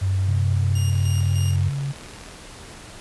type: tone with vibrato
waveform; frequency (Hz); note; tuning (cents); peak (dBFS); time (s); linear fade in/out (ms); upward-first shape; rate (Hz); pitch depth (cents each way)
sine; 95.3; G2; -48; -18; 0.01-1.7; 20; triangle; 10; 13
type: tone with pitch glide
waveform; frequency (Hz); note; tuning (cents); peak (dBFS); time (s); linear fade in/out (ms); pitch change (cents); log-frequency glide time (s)
sine; 130.81 to 139.39; C3 to C#3; 0 to +10; -23; 0.27-1.93; 20; +110; 0.78-1.58
type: tone with tremolo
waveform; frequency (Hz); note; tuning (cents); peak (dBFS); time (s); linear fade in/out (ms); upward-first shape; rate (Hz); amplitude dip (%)
15% pulse; 2828; F7; +21; -26; 0.75-1.56; 5; square; 3.3; 55
type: click train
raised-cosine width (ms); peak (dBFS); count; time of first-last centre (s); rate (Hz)
0.2; -25; 56; 0.93-2.312; 39.8
effects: pink hiss -41 dBFS RMS until 3 s + resampled to 24000 Hz